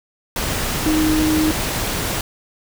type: tone in noise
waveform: sine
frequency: 311.1 Hz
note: D#4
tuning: in tune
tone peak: -15 dBFS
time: 0.86-1.51 s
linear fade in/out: 2 ms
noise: pink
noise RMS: -22 dBFS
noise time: 0.36-2.21 s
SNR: +4 dB
effects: none